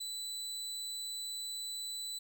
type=tone; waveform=30% pulse; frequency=3982 Hz; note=B7; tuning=14 cents sharp; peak=-36 dBFS; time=0-2.19 s; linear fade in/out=10 ms; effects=none